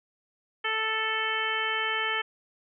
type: harmonic tone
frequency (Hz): 440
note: A4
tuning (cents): 0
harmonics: 1 / 2 / 3 / 4 / 5 / 6 / 7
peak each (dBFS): -37 / -36 / -33 / -31 / -33 / -37 / -33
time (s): 0.64-2.22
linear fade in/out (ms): 10
effects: none